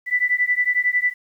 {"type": "beating tone pair", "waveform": "sine", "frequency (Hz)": [1975.5, 1986.5], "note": ["B6", "B6"], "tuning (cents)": [0, 10], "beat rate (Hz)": 11, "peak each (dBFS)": -20, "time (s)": [0.06, 1.14], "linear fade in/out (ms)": 50, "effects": ["9-bit"]}